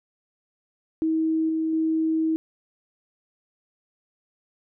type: tone with level steps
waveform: sine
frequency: 319.7 Hz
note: D#4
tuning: 47 cents sharp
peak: -20 / -22 / -20 dBFS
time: 1.02-2.36 s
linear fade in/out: 0 ms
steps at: 1.49 / 1.73 s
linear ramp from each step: 2 ms
effects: none